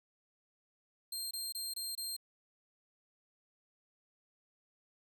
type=tone bursts; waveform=20% pulse; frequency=4186 Hz; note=C8; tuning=in tune; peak=-32 dBFS; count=5; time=1.12-2.166 s; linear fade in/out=5 ms; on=190 ms; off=24 ms; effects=none